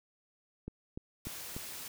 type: click train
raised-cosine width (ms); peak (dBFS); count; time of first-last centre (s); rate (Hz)
3; -27; 4; 0.68-1.565; 3.39
type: noise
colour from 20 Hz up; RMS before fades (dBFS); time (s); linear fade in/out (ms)
white; -44; 1.25-1.88; 2
effects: none